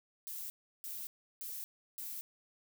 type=noise bursts; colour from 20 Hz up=violet; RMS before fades=-43 dBFS; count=4; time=0.27-2.21 s; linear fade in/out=0 ms; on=230 ms; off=340 ms; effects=none